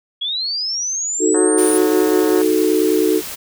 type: linear sweep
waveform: sine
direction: up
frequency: 3281 to 9800 Hz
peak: -19 dBFS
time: 0.21-1.78 s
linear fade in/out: 10 ms
type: chord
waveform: sine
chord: D# diminished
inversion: none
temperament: equal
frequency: 311.1 / 370 / 440 Hz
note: D#4 / F#4 / A4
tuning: 0 / 0 / 0 cents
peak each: -17 dBFS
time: 1.19-3.22 s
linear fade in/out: 50 ms
type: harmonic tone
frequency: 182.3 Hz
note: F#3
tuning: 25 cents flat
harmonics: 2 / 3 / 4 / 5 / 6 / 7 / 8 / 9 / 10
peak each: -24 / -28 / -30 / -32 / -34 / -35 / -36 / -37 / -38 dBFS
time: 1.34-2.42 s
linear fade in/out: 5 ms
type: noise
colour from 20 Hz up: white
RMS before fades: -29 dBFS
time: 1.57-3.36 s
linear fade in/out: 20 ms
effects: none